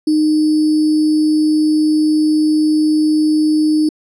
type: tone with sample-and-hold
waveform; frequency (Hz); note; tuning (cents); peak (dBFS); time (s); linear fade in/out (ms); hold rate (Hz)
sine; 307.3; D#4; -21; -10; 0.07-3.89; 5; 4900
effects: low-pass 10000 Hz 12 dB/octave